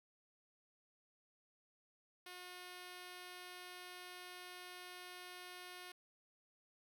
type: tone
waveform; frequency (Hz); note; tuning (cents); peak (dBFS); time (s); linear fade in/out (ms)
5% pulse; 360; F#4; -47; -39; 2.26-5.92; 5
effects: none